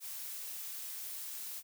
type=noise; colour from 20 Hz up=blue; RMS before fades=-43 dBFS; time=0-1.63 s; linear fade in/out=50 ms; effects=none